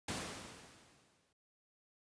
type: noise with exponential decay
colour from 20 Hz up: pink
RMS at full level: -38 dBFS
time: 0.08-1.33 s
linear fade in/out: 5 ms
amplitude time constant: 270 ms
effects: high-pass 100 Hz 12 dB/octave + resampled to 22050 Hz